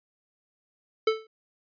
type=tone with exponential decay; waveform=square; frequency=440 Hz; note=A4; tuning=in tune; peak=-18 dBFS; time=1.07-1.27 s; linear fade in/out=5 ms; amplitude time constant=43 ms; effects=resampled to 11025 Hz